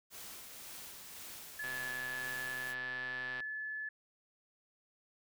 white noise with tremolo, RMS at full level -48 dBFS, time 0.1-2.75 s, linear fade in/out 50 ms, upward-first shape sine, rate 1.9 Hz, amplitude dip 30%
sine tone with pitch glide, 1716 to 1725.9 Hz, A6 to A6, -44 to -34 cents, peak -38 dBFS, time 1.59-3.89 s, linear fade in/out 5 ms, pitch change +10 cents, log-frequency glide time 2.23-2.87 s
click train, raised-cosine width 0.3 ms, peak -30 dBFS, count 225, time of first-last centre 1.64-3.404 s, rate 127 Hz
effects none

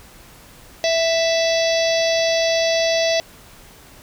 harmonic tone with a mistuned harmonic, 659.3 Hz, E5, in tune, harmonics 1 / 3 / 4 / 5 / 6 / 7 / 8 / 9, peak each -17 / -27 / -28 / -28 / -29 / -28 / -30 / -30 dBFS, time 0.84-3.2 s, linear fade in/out 0 ms, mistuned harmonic 5, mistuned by +46 cents, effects pink hiss -45 dBFS RMS until 4.02 s

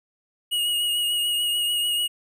square tone with vibrato, 2883 Hz, F#7, 46 cents flat, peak -22 dBFS, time 0.51-2.08 s, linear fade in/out 20 ms, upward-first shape triangle, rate 6.8 Hz, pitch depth 28 cents each way, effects none

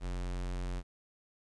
square tone, 44.81 Hz, F1, 45 cents sharp, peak -35 dBFS, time 0-0.83 s, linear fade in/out 50 ms, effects resampled to 22050 Hz + 12-bit

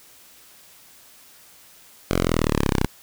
5% pulse exponential sweep, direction down, 46 to 30.87 Hz, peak -8 dBFS, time 2.11-2.86 s, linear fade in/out 0 ms, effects white hiss -50 dBFS RMS until 3.02 s

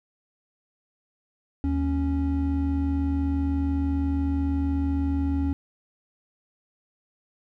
triangle tone pair together, 77.05 / 277.2 Hz, D#2 / C#4, -16 / 0 cents, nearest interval octave + minor seventh, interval 2216 cents, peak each -23 dBFS, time 1.64-5.53 s, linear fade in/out 0 ms, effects none

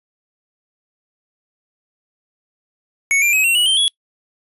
square tone with pitch steps, 2217 / 2376 / 2547 / 2729 / 2925 / 3135 / 3360 Hz, C#7 / D7 / D#7 / F7 / F#7 / G7 / G#7, 0 / +20 / +40 / -41 / -21 / -1 / +19 cents, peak -13 dBFS, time 3.11-3.88 s, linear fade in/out 0 ms, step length 110 ms, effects noise-tail reverb RT60 0.1 s tail -26 dB re dry + resampled to 32000 Hz

